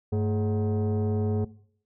sine tone with frequency modulation, 100 Hz, G2, 35 cents sharp, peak -21 dBFS, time 0.12-1.45 s, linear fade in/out 10 ms, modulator 321 Hz, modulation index 0.91, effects noise-tail reverb RT60 0.6 s tail -21 dB re dry + tanh soft clip ceiling -21 dBFS

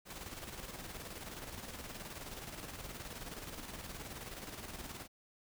pink noise with tremolo, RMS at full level -45 dBFS, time 0.05-5.08 s, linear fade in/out 50 ms, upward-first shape square, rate 19 Hz, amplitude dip 45%, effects none

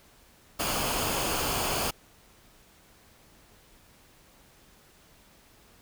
pink noise with comb filter, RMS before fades -29 dBFS, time 0.59-1.91 s, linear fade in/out 10 ms, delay 0.52 ms, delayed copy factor -0.5, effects pink hiss -58 dBFS RMS until 5.81 s

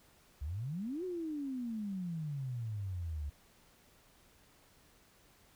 sine exponential two-way sweep, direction up then down, 65.41 to 375.6 to 70 Hz, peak -36 dBFS, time 0.41-3.3 s, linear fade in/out 10 ms, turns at 1.04 s, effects pink hiss -65 dBFS RMS until 5.55 s

